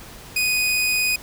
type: tone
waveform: sawtooth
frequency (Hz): 2489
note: D#7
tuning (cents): 0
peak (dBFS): -15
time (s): 0.36-1.16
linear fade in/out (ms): 5
effects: added 50 Hz sine -48 dBFS peak until 1.22 s + pink hiss -41 dBFS RMS until 1.22 s